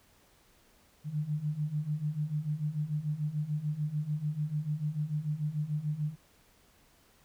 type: beating tone pair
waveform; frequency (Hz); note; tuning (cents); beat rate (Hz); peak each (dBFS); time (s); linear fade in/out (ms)
sine; 146.83 / 153.63; D3 / D#3; 0 / -22; 6.8; -35 / -32; 1.04-6.16; 50
effects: pink hiss -64 dBFS RMS until 7.24 s